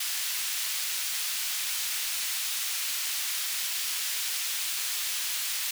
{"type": "high-pass noise", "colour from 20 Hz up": "pink", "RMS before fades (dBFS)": -31, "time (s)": [0, 5.71], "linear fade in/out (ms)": 5, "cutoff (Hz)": 2700, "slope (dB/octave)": 12, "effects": []}